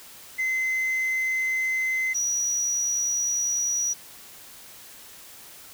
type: tone pair in turn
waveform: sine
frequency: 2056 / 5815 Hz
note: C7 / F#8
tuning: -31 / -31 cents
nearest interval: octave + tritone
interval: 1800 cents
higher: second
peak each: -20 dBFS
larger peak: neither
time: 0.38-2.14 / 2.14-3.94 s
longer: second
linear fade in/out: 20 ms
effects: tanh soft clip ceiling -22 dBFS + white hiss -46 dBFS RMS until 5.73 s